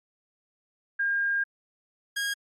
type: tone pair in turn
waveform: sine / sawtooth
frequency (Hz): 1612 / 1633.6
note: G6 / G#6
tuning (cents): +48 / -29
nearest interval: unison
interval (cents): 23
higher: second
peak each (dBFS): -23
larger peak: neither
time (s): 0.99-1.44 / 2.16-2.34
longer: first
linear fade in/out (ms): 10
effects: low-pass 12000 Hz 12 dB/octave + MP3 64 kbps